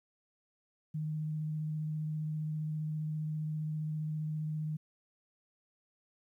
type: tone with vibrato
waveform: sine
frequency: 154.3 Hz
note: D#3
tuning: 14 cents flat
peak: -33 dBFS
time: 0.94-4.77 s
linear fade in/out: 10 ms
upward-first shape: triangle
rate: 15 Hz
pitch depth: 15 cents each way
effects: 12-bit